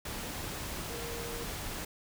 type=tone in noise; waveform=sine; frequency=468.1 Hz; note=A#4; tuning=7 cents sharp; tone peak=-42 dBFS; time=0.9-1.44 s; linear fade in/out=5 ms; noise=pink; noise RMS=-39 dBFS; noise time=0.05-1.85 s; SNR=-6 dB; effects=none